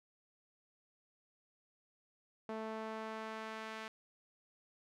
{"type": "tone with band-pass filter sweep", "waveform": "sawtooth", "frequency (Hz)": 220, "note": "A3", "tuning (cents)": 0, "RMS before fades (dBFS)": -44, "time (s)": [2.49, 3.88], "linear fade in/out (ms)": 2, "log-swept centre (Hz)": [660, 1900], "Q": 0.82, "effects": []}